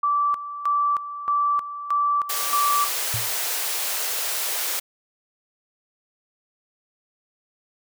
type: tone with tremolo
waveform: sine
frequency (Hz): 1162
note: D6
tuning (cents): -19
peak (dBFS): -18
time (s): 0.03-2.89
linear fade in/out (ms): 5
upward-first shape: square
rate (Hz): 1.6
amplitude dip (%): 75
type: high-pass noise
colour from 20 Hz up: white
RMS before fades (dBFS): -26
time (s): 2.29-4.8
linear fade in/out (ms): 10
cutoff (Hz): 420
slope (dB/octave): 24
type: tone with exponential decay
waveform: sine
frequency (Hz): 114.1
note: A#2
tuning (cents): -37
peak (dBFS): -23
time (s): 3.14-3.35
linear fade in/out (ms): 0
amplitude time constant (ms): 44
effects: none